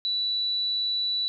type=tone; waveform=sine; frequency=3951 Hz; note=B7; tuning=in tune; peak=-24 dBFS; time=0.05-1.28 s; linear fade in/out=0 ms; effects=none